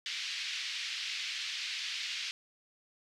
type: band-pass noise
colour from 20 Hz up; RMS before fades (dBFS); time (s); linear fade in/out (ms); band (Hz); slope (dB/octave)
pink; -38; 0.06-2.31; 0; 2200 to 5100; 24
effects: none